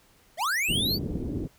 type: linear sweep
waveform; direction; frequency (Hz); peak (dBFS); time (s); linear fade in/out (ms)
square; up; 565 to 4699; -25; 0.37-0.99; 50
type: low-pass noise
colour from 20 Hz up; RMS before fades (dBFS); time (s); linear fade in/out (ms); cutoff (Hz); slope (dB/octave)
white; -31; 0.68-1.48; 20; 340; 24
effects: pink hiss -60 dBFS RMS until 1.58 s